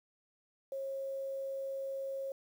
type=tone with quantisation; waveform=sine; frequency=542 Hz; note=C#5; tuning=39 cents flat; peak=-36 dBFS; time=0.72-2.32 s; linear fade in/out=2 ms; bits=10; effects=none